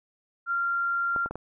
sine tone, 1385 Hz, F6, 15 cents flat, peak -24 dBFS, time 0.46-1.29 s, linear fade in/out 50 ms
clicks, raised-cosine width 1 ms, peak -21 dBFS, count 4, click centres 1.162 / 1.26 / 1.31 / 1.356 s
effects none

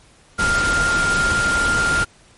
sine tone in noise, 1400 Hz, F6, 4 cents sharp, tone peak -16 dBFS, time 0.38-2.05 s, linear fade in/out 20 ms, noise pink, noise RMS -23 dBFS, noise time 0.38-2.05 s, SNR +4 dB, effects pink hiss -51 dBFS RMS until 2.37 s + MP3 48 kbps

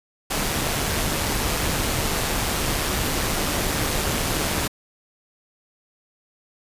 pink noise with amplitude modulation, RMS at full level -22 dBFS, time 0.3-4.68 s, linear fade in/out 10 ms, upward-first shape sine, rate 150 Hz, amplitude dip 35%, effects resampled to 32000 Hz

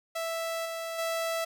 sawtooth tone with level steps, 659.3 Hz, E5, in tune, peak -27 / -30 / -25 dBFS, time 0.15-1.45 s, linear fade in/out 10 ms, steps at 0.65 / 0.98 s, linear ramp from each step 10 ms, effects none

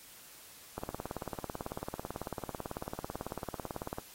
click train, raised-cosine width 1 ms, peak -23 dBFS, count 59, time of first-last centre 0.78-3.984 s, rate 18.1 Hz, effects white hiss -54 dBFS RMS until 4.14 s + AAC 48 kbps

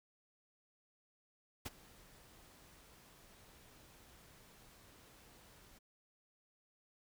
pink noise with ADSR envelope, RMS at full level -41 dBFS, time 1.65-5.79 s, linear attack 12 ms, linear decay 28 ms, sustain -21 dB, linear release 15 ms, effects none

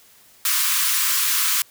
white high-pass noise, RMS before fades -20 dBFS, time 0.45-1.62 s, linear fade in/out 2 ms, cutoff 1000 Hz, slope 96 dB/octave, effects white hiss -52 dBFS RMS until 1.7 s

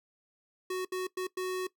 square tone bursts at uneven times, 370 Hz, F#4, in tune, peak -32 dBFS, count 4, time 0.7-0.85 / 0.92-1.07 / 1.17-1.27 / 1.37-1.67 s, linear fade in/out 5 ms, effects noise-tail reverb RT60 0.1 s tail -18 dB re dry

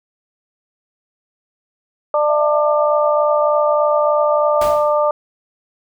harmonic tone, 298 Hz, D4, 25 cents sharp, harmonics 2 / 3 / 4, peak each -14 / -21 / -19 dBFS, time 2.14-5.11 s, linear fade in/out 2 ms
sine tone with tremolo, 659.3 Hz, E5, in tune, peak -19 dBFS, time 2.28-4.77 s, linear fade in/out 20 ms, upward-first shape sine, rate 7.9 Hz, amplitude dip 65%
pink noise with exponential decay, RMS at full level -24 dBFS, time 4.61-5.02 s, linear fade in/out 5 ms, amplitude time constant 88 ms
effects none

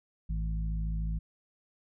harmonic tone with a mistuned harmonic, 53.6 Hz, A1, 45 cents flat, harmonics 1 / 2 / 3 / 4, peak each -30 / -44 / -37 / -50 dBFS, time 0.29-1.19 s, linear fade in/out 10 ms, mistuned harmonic 4, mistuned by +41 cents, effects none

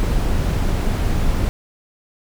brown noise, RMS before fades -18 dBFS, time 0-1.49 s, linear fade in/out 0 ms, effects none

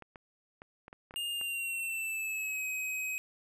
clicks, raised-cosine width 0.5 ms, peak -32 dBFS, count 8, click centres 0.023 / 0.158 / 0.619 / 0.881 / 0.929 / 1.109 / 1.14 / 1.413 s
square tone with pitch glide, 2823 to 2530 Hz, F7 to D#7, +18 to +28 cents, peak -34 dBFS, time 1.16-3.18 s, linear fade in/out 0 ms, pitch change -190 cents, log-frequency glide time 1.3-2.66 s
effects none

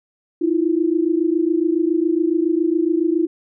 sine tone pair together, 317.5 / 344.7 Hz, D#4 / F4, +35 / -23 cents, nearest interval minor second, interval 142 cents, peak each -18 dBFS, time 0.41-3.27 s, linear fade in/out 10 ms, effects none

